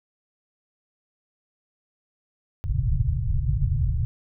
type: low-pass noise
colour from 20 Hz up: white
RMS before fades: -23 dBFS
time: 2.64-4.05 s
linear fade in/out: 0 ms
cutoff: 140 Hz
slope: 96 dB/octave
effects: none